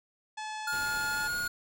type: harmonic tone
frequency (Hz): 861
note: A5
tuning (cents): -38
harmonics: 1 / 2 / 3 / 4 / 5 / 6 / 7 / 8 / 9 / 10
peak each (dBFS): -37 / -43 / -47 / -49 / -51 / -53 / -54 / -55 / -56 / -57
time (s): 0.37-1.28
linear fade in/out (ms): 10
type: tone with pitch glide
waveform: square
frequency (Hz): 1421 to 1436.7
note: F6 to F6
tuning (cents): +30 to +49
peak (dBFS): -31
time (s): 0.67-1.48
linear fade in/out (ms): 5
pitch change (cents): +19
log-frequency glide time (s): 1.09-1.36
type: noise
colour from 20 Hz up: pink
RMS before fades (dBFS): -45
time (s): 0.72-1.48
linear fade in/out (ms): 10
effects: none